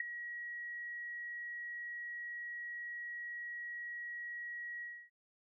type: tone with ADSR envelope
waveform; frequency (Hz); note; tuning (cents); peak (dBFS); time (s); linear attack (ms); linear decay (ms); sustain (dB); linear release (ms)
sine; 1909; A#6; +41; -29; 0-5.1; 5; 7; -12; 280
effects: none